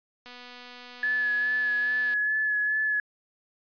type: click train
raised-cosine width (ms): 0.2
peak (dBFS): -28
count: 463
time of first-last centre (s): 0.26-2.138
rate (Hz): 246
type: tone with vibrato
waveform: sine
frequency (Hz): 1712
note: A6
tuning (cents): -48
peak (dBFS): -23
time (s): 1.03-3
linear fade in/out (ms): 2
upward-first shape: sine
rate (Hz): 2.4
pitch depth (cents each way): 21
effects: resampled to 11025 Hz